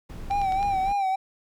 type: noise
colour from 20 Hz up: brown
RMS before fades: -36 dBFS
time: 0.09-0.93 s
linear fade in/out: 10 ms
type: tone with vibrato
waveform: triangle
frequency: 783 Hz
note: G5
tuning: 2 cents flat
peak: -20 dBFS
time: 0.3-1.16 s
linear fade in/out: 10 ms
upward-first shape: sine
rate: 3.5 Hz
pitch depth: 64 cents each way
type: click train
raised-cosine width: 0.2 ms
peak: -23 dBFS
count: 4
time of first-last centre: 0.31-0.628 s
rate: 9.42 Hz
effects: none